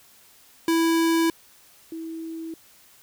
square / sine tone pair in turn, 329.6 / 325.6 Hz, E4 / E4, 0 / -21 cents, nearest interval unison, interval 21 cents, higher first, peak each -19 / -31 dBFS, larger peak first, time 0.68-1.3 / 1.92-2.54 s, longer neither, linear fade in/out 2 ms, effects white hiss -54 dBFS RMS until 3.02 s

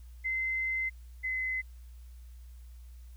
sine tone pair in turn, 2065 / 2041 Hz, C7 / C7, -23 / -44 cents, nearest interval unison, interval 21 cents, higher first, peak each -29 / -30 dBFS, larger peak first, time 0.24-0.9 / 1.23-1.62 s, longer first, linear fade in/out 20 ms, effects added 60 Hz sine -46 dBFS peak until 3.16 s + white hiss -67 dBFS RMS until 3.16 s

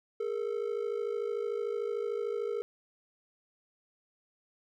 triangle ring-modulated tone, 440 Hz, A4, in tune, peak -26 dBFS, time 0.2-2.62 s, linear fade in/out 0 ms, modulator 26.7 Hz, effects none

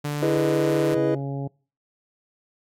sawtooth tone, 146.83 Hz, D3, in tune, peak -21 dBFS, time 0.04-0.95 s, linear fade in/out 10 ms
triangle chord, E major seventh, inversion none, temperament equal, 329.6 / 415.3 / 493.9 / 622.3 Hz, E4 / G#4 / B4 / D#5, 0 / 0 / 0 / 0 cents, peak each -21 / -23 / -23 / -25 dBFS, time 0.22-1.15 s, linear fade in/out 5 ms
harmonic tone, 138.59 Hz, C#3, in tune, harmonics 1 / 2 / 3 / 4 / 5 / 6, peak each -27 / -33 / -37 / -39 / -41 / -43 dBFS, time 0.96-1.48 s, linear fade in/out 10 ms
effects noise-tail reverb RT60 0.4 s tail -25 dB re dry + MP3 96 kbps

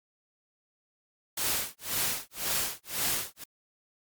white noise with tremolo, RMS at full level -28 dBFS, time 1.37-3.44 s, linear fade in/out 5 ms, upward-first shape sine, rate 1.9 Hz, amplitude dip 100%, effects Opus 48 kbps

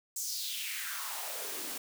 white noise with high-pass filter sweep, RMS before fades -38 dBFS, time 0.16-1.78 s, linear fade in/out 5 ms, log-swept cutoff 7100 to 220 Hz, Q 3.2, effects none

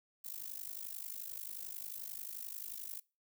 violet noise with amplitude modulation, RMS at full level -41 dBFS, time 0.24-3 s, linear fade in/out 10 ms, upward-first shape sine, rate 51.3 Hz, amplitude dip 90%, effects noise-tail reverb RT60 0.3 s tail -23 dB re dry

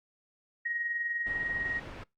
sine tone with tremolo, 1884 Hz, A#6, 18 cents sharp, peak -28 dBFS, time 0.65-1.8 s, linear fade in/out 10 ms, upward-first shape triangle, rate 20 Hz, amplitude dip 55%
pink low-pass noise, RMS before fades -44 dBFS, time 1.26-2.04 s, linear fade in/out 10 ms, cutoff 2500 Hz, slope 12 dB/octave
effects noise-tail reverb RT60 0.2 s tail -24 dB re dry + Opus 48 kbps

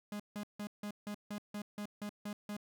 45% pulse tone bursts, 207.1 Hz, G#3, 5 cents flat, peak -39 dBFS, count 11, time 0.12-2.567 s, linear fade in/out 2 ms, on 77 ms, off 160 ms, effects none

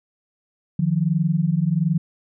sine tone pair together, 154.3 / 175.61 Hz, D#3 / F3, -14 / +10 cents, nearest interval major second, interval 224 cents, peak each -20 dBFS, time 0.79-1.98 s, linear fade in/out 5 ms, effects none

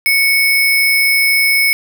sine tone with sample-and-hold, 2218 Hz, C#7, in tune, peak -9 dBFS, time 0.06-1.73 s, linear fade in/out 0 ms, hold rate 7350 Hz, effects none

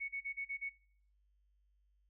sine tone bursts, 2217 Hz, C#7, in tune, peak -37 dBFS, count 6, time 0-0.698 s, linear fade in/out 20 ms, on 88 ms, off 34 ms, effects noise-tail reverb RT60 0.6 s tail -23 dB re dry + added 50 Hz sine -70 dBFS peak until 2.09 s

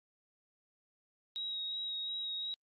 sine tone with vibrato, 3807 Hz, A#7, 36 cents sharp, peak -36 dBFS, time 1.36-2.54 s, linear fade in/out 0 ms, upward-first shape sine, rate 2.8 Hz, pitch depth 16 cents each way, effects Opus 48 kbps

